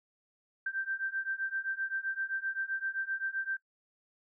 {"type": "beating tone pair", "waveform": "sine", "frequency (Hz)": [1563, 1570.7], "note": ["G6", "G6"], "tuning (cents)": [-6, 3], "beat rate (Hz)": 7.7, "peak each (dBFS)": [-36, -35], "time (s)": [0.66, 3.57], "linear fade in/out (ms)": 5, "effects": ["noise-tail reverb RT60 0.1 s tail -18 dB re dry"]}